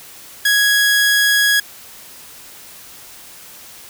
sawtooth tone, 1663 Hz, G#6, 2 cents sharp, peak -8 dBFS, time 0.45-1.6 s, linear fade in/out 5 ms, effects white hiss -39 dBFS RMS until 3.89 s

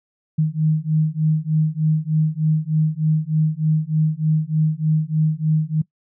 sine beating tone pair, 154.3 / 157.6 Hz, D#3 / D#3, -14 / +23 cents, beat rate 3.3 Hz, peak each -19 dBFS, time 0.38-5.82 s, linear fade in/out 10 ms, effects noise-tail reverb RT60 0.1 s tail -21 dB re dry

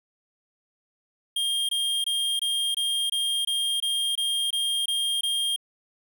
square tone bursts, 3217 Hz, G7, 44 cents sharp, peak -24 dBFS, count 12, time 1.36-5.562 s, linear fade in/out 5 ms, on 330 ms, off 22 ms, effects 11-bit

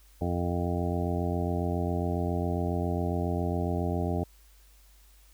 harmonic tone, 87.31 Hz, F2, in tune, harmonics 1 / 2 / 3 / 4 / 5 / 7 / 8 / 9, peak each -30 / -33 / -35 / -36 / -37 / -38 / -39 / -40 dBFS, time 0.21-4.24 s, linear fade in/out 5 ms, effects added 50 Hz sine -55 dBFS peak until 5.33 s + white hiss -62 dBFS RMS until 5.33 s

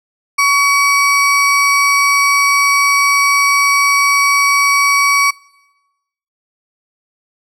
square ring-modulated tone, 1699 Hz, G#6, 39 cents sharp, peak -7 dBFS, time 0.38-5.31 s, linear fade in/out 10 ms, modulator 575 Hz, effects noise-tail reverb RT60 1.0 s tail -23 dB re dry + low-pass 10000 Hz 12 dB/octave

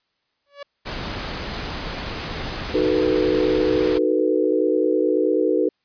sawtooth tone with exponential growth, 569 Hz, C#5, 45 cents sharp, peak -26 dBFS, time 0.46-0.63 s, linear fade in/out 5 ms, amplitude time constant 35 ms
pink noise, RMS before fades -29 dBFS, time 0.85-3.99 s, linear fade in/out 20 ms
sine chord, B dominant seventh, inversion first, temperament just, 308.7 / 370.4 / 444.5 / 493.9 Hz, D#4 / F#4 / A4 / B4, -14 / +2 / +18 / 0 cents, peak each -22 dBFS, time 2.74-5.69 s, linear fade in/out 5 ms
effects white hiss -71 dBFS RMS until 5.84 s + resampled to 11025 Hz

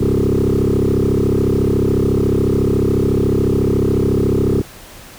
sine tone with frequency modulation, 246.9 Hz, B3, in tune, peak -10 dBFS, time 0-4.62 s, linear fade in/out 10 ms, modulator 34 Hz, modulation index 5.5, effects tanh soft clip ceiling -10 dBFS + pink hiss -38 dBFS RMS until 5.18 s

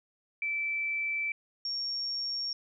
sine tone pair in turn, 2324 / 5527 Hz, D7 / F8, -19 / -19 cents, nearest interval octave + minor third, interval 1500 cents, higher second, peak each -29 / -31 dBFS, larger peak first, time 0.42-1.32 / 1.65-2.53 s, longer first, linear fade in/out 2 ms, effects none

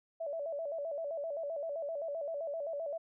sine tone with vibrato, 614 Hz, D#5, 23 cents flat, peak -35 dBFS, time 0.2-2.98 s, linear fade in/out 10 ms, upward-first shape square, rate 7.7 Hz, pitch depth 120 cents each way, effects none

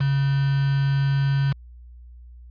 sine tone with quantisation, 138.2 Hz, C#3, 5 cents flat, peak -18 dBFS, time 0-1.53 s, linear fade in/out 10 ms, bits 5, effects added 60 Hz sine -41 dBFS peak until 2.5 s + resampled to 11025 Hz

